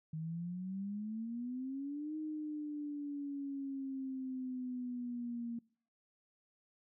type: exponential two-way sweep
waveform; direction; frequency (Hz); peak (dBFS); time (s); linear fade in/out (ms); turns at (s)
sine; up then down; 155.56 to 311.1 to 232.8; -38; 0.13-5.59; 5; 2.16
effects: noise-tail reverb RT60 0.5 s tail -24 dB re dry